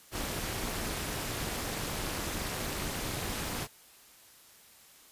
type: noise with amplitude modulation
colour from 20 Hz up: pink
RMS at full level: -32 dBFS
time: 0.11-3.68 s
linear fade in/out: 50 ms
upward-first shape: sine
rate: 262 Hz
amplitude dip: 75%
effects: white hiss -57 dBFS RMS until 5.11 s + resampled to 32000 Hz